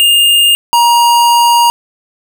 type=tone pair in turn; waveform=square; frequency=2822 / 945.8 Hz; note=F7 / A#5; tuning=+17 / +25 cents; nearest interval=octave + perfect fifth; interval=1892 cents; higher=first; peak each=-6 dBFS; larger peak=neither; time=0-0.55 / 0.73-1.7 s; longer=second; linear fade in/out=0 ms; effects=none